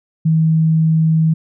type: tone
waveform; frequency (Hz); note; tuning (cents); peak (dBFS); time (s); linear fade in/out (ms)
sine; 160; D#3; +49; -10; 0.25-1.34; 10
effects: none